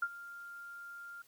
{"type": "tone with ADSR envelope", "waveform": "sine", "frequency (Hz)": 1396.9, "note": "F6", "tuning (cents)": 0, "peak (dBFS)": -28, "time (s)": [0.02, 1.22], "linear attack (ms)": 6, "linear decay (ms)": 50, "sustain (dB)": -17, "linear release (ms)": 4, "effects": ["white hiss -66 dBFS RMS until 1.27 s"]}